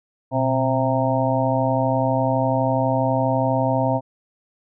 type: harmonic tone with a mistuned harmonic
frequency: 132.1 Hz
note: C3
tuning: 17 cents sharp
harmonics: 1 / 2 / 4 / 5 / 6 / 7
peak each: -23 / -24 / -25 / -23 / -28 / -25 dBFS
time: 0.31-4.01 s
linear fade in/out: 50 ms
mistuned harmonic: 1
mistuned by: -110 cents
effects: none